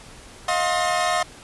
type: tone cluster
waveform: 45% pulse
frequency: 633 / 712 / 1060 / 1267 / 1810 Hz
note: D#5 / F5 / C6 / D#6 / A6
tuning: +30 / +33 / +22 / +31 / +48 cents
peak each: -27 / -23 / -27 / -28 / -29 dBFS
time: 0.48-1.23 s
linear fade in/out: 5 ms
effects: pink hiss -44 dBFS RMS until 1.43 s + resampled to 24000 Hz